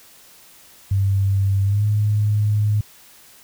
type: tone with pitch glide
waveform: sine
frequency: 98 to 105.03 Hz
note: G2 to G#2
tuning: 0 to +20 cents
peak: -15 dBFS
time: 0.91-2.81 s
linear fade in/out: 5 ms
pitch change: +120 cents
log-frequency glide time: 1.64-1.84 s
effects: white hiss -48 dBFS RMS until 3.43 s